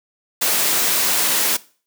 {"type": "noise", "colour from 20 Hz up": "white", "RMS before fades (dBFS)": -18, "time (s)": [0.41, 1.57], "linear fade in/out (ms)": 10, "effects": ["noise-tail reverb RT60 0.4 s tail -20 dB re dry", "high-pass 200 Hz 12 dB/octave"]}